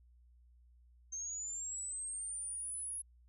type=linear sweep; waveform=sine; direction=up; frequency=6300 to 10570 Hz; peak=-39 dBFS; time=1.12-3.02 s; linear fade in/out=10 ms; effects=added 60 Hz sine -61 dBFS peak until 3.28 s